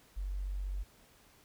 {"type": "tone", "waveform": "sine", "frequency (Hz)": 47.54, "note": "F#1", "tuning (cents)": 48, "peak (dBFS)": -34, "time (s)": [0.16, 0.84], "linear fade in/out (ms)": 20, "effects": ["pink hiss -63 dBFS RMS until 1.44 s"]}